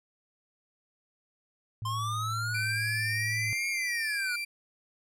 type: tone with vibrato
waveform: sine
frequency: 110 Hz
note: A2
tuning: in tune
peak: -33 dBFS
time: 1.82-3.53 s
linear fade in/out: 0 ms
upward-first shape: sine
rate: 2.1 Hz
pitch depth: 10 cents each way
type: linear two-way sweep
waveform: square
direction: up then down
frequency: 1040 to 2184 to 1416 Hz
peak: -32 dBFS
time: 1.85-4.36 s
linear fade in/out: 5 ms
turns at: 3.69 s
type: tone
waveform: 35% pulse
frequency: 2356 Hz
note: D7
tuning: 5 cents sharp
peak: -30 dBFS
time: 2.54-4.45 s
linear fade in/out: 10 ms
effects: low-pass 12000 Hz 12 dB/octave